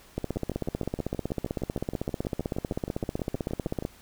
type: two click trains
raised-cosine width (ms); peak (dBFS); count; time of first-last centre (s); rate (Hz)
2; -20 / -15; 23 / 59; 0.36-3.825 / 0.18-3.851; 6.35 / 15.8
effects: pink hiss -54 dBFS RMS until 4.01 s